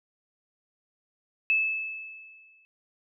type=tone with exponential decay; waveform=sine; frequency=2613 Hz; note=E7; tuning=16 cents flat; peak=-19 dBFS; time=1.5-2.65 s; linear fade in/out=0 ms; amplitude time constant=250 ms; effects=none